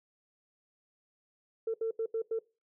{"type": "tone bursts at uneven times", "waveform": "sine", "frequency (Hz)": 450, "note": "A4", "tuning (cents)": 39, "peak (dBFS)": -28, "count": 5, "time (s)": [[1.67, 1.74], [1.81, 1.91], [1.99, 2.06], [2.14, 2.22], [2.31, 2.39]], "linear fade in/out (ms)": 5, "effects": ["noise-tail reverb RT60 0.3 s tail -22 dB re dry", "tanh soft clip ceiling -24 dBFS"]}